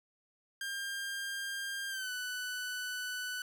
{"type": "tone with pitch glide", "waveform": "sawtooth", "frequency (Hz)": [1600, 1492.9], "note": ["G6", "F#6"], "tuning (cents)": [35, 15], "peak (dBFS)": -33, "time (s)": [0.61, 3.42], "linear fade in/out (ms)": 2, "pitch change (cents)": -120, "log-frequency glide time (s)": [1.89, 2.1], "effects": []}